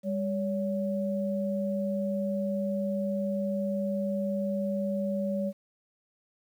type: tone pair together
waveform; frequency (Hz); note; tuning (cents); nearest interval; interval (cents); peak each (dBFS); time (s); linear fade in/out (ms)
sine; 200 / 565.7; G3 / C#5; +35 / +35; octave + tritone; 1800; -29 / -31; 0.03-5.53; 50
effects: 10-bit